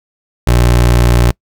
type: tone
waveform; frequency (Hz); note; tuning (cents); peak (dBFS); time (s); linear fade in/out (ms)
25% pulse; 59.9; A#1; +48; -3; 0.47-1.31; 5
effects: noise-tail reverb RT60 0.1 s tail -26 dB re dry